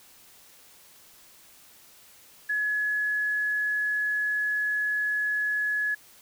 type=tone; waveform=sine; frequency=1695 Hz; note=G#6; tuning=35 cents sharp; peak=-24 dBFS; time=2.49-5.95 s; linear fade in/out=10 ms; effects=white hiss -54 dBFS RMS until 6.21 s